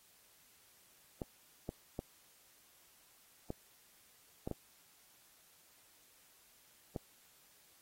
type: clicks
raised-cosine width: 2 ms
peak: -25 dBFS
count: 7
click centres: 1.218 / 1.691 / 1.991 / 3.504 / 4.475 / 4.513 / 6.962 s
effects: white hiss -66 dBFS RMS until 7.81 s + AAC 48 kbps